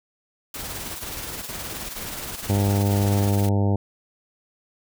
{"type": "noise with tremolo", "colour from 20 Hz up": "white", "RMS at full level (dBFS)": -33, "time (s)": [0.54, 3.49], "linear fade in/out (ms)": 2, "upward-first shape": "sine", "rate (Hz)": 19, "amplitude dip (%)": 55}
{"type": "noise bursts", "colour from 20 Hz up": "pink", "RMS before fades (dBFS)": -36, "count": 6, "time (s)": [0.55, 3.295], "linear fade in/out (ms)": 10, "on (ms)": 410, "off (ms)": 57}
{"type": "harmonic tone", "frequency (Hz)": 100.3, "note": "G2", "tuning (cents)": 40, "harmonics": [1, 2, 3, 4, 5, 6, 7, 8, 9], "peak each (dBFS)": [-19, -25, -29, -31, -33, -35, -36, -37, -38], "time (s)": [2.49, 3.76], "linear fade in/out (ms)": 5}
{"effects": []}